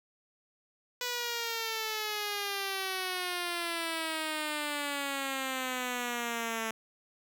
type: exponential sweep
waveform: 5% pulse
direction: down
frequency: 493.9 to 221.7 Hz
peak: -21 dBFS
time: 1.01-6.71 s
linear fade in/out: 2 ms
effects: none